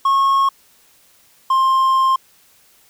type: tone pair in turn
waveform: triangle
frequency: 1091 / 1056.9 Hz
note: C#6 / C6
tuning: -28 / +17 cents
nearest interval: minor second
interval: 55 cents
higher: first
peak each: -10 dBFS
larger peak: neither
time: 0.05-0.49 / 1.5-2.16 s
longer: second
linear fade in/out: 5 ms
effects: white hiss -53 dBFS RMS until 2.89 s